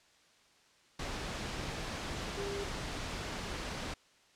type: tone in noise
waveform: sine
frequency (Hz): 400.4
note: G4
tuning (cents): +37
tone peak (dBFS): -37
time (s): 2.37-2.64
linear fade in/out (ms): 5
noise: pink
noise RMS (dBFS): -39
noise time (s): 0.99-3.94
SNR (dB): -1
effects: white hiss -65 dBFS RMS until 4.35 s + low-pass 6000 Hz 12 dB/octave